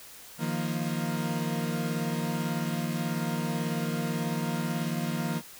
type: chord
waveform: 40% pulse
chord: Eb suspended second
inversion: none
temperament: equal with one note detuned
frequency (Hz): 155.56 / 173.81 / 233.1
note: Eb3 / F3 / Bb3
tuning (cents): 0 / -8 / 0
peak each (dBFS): -32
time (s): 0.38-5.42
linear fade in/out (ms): 50
effects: white hiss -48 dBFS RMS until 5.59 s